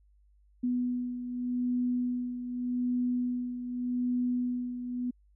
sine beating tone pair, 246.9 / 247.74 Hz, B3 / B3, 0 / +6 cents, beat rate 0.84 Hz, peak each -29 / -36 dBFS, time 0.63-5.11 s, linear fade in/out 10 ms, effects added 50 Hz sine -60 dBFS peak until 5.35 s

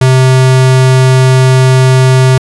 square tone, 130 Hz, C3, 11 cents flat, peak -4 dBFS, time 0.01-2.38 s, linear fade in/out 5 ms, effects resampled to 24000 Hz

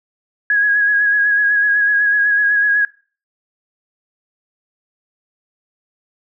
sine tone with vibrato, 1661.2 Hz, G#6, in tune, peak -11 dBFS, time 0.5-2.85 s, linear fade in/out 2 ms, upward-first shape sine, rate 8 Hz, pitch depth 31 cents each way, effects noise-tail reverb RT60 0.4 s tail -22 dB re dry

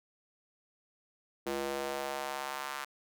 square tone with high-pass filter sweep, 69.3 Hz, C#2, in tune, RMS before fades -37 dBFS, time 1.46-2.85 s, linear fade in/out 10 ms, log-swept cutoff 360 to 1200 Hz, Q 1.7, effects none

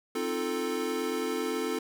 square chord, F dominant seventh, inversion second, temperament equal, 261.6 / 311.1 / 349.2 / 440 Hz, C4 / Eb4 / F4 / A4, 0 / 0 / 0 / 0 cents, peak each -36 / -38 / -36 / -33 dBFS, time 0.15-1.79 s, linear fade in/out 5 ms, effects none

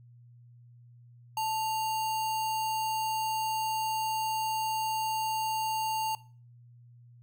sine tone with sample-and-hold, 880 Hz, A5, in tune, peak -28 dBFS, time 1.37-6.15 s, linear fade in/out 2 ms, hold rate 3675 Hz, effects noise-tail reverb RT60 0.4 s tail -20 dB re dry + added 120 Hz sine -52 dBFS peak until 7.22 s

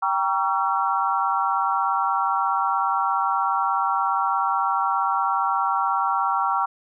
sine chord, G diminished seventh, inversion none, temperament just, 784 / 940.8 / 1128.9 / 1354.7 Hz, G5 / Bb5 / Db6 / Fb6, 0 / +16 / +31 / +47 cents, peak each -25 dBFS, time 0.02-6.66 s, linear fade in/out 10 ms, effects none

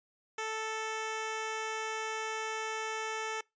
10% pulse tone, 440 Hz, A4, in tune, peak -26 dBFS, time 0.38-3.41 s, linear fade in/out 5 ms, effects noise-tail reverb RT60 0.2 s tail -24 dB re dry + resampled to 16000 Hz

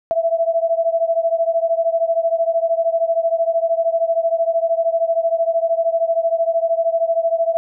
sine beating tone pair, 659.3 / 672.3 Hz, E5 / E5, 0 / +34 cents, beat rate 13 Hz, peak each -17 / -19 dBFS, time 0.11-7.57 s, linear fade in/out 0 ms, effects none

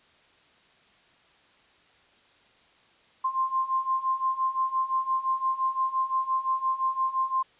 sine beating tone pair, 1047 / 1052.8 Hz, C6 / C6, +1 / +10 cents, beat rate 5.8 Hz, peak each -29 / -26 dBFS, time 3.24-7.43 s, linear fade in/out 10 ms, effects white hiss -60 dBFS RMS until 7.59 s + resampled to 8000 Hz

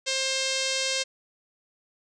5% pulse tone with notch filter, 530 Hz, C5, 22 cents sharp, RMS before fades -27 dBFS, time 0.06-1.04 s, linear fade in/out 20 ms, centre 1200 Hz, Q 0.98, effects resampled to 22050 Hz

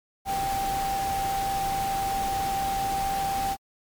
sine tone in noise, 784 Hz, G5, in tune, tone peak -25 dBFS, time 0.25-3.57 s, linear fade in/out 50 ms, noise pink, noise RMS -34 dBFS, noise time 0.25-3.57 s, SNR +6 dB, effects MP3 96 kbps

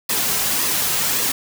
white noise with flanger, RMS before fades -20 dBFS, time 0.09-1.32 s, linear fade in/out 5 ms, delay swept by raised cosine 1.3 to 3.5 ms, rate 1.8 Hz, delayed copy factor -0.5, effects none

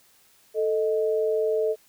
sine tone pair together, 440 / 623.4 Hz, A4 / D#5, 0 / +3 cents, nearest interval tritone, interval 603 cents, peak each -22 / -27 dBFS, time 0.54-1.76 s, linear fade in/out 50 ms, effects white hiss -59 dBFS RMS until 1.88 s

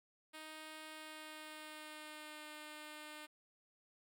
5% pulse tone with pitch glide, 311.8 to 303.4 Hz, D#4 to D#4, +4 to -44 cents, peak -38 dBFS, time 0.33-3.27 s, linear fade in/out 20 ms, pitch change -48 cents, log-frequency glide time 0.88-2.52 s, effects none

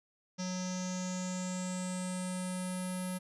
square tone with low-pass filter sweep, 183.5 Hz, F#3, 14 cents flat, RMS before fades -37 dBFS, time 0.38-3.19 s, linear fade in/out 20 ms, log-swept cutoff 5700 to 11000 Hz, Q 7.6, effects none

